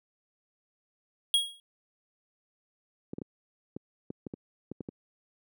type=tone with exponential decay; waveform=square; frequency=3296 Hz; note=G#7; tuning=14 cents flat; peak=-19 dBFS; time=1.34-1.6 s; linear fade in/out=1 ms; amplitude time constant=56 ms
type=clicks; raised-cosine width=3 ms; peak=-21 dBFS; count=10; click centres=3.134 / 3.184 / 3.217 / 3.765 / 4.104 / 4.267 / 4.338 / 4.716 / 4.807 / 4.888 s
effects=high-pass 200 Hz 12 dB/octave